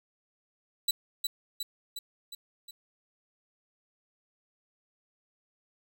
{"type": "tone with echo", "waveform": "sawtooth", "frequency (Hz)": 3951, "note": "B7", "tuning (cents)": 0, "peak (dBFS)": -21, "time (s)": [0.88, 0.91], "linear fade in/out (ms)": 5, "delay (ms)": 360, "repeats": 5, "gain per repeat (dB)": -4, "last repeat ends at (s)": 2.71, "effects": []}